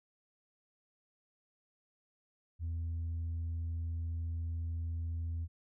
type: tone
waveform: sine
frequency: 83 Hz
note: E2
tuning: 12 cents sharp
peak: -32 dBFS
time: 2.59-5.48 s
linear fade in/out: 50 ms
effects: tanh soft clip ceiling -33 dBFS